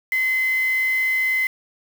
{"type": "tone with quantisation", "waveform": "sine", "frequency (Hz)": 2049, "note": "C7", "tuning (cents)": -37, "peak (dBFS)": -18, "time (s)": [0.12, 1.47], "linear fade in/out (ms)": 2, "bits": 5, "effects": []}